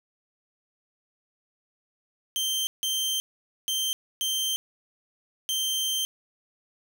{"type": "tone bursts at uneven times", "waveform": "sawtooth", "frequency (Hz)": 3136, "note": "G7", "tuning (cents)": 0, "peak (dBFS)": -22, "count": 5, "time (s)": [[2.36, 2.67], [2.83, 3.2], [3.68, 3.93], [4.21, 4.56], [5.49, 6.05]], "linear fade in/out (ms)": 0, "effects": []}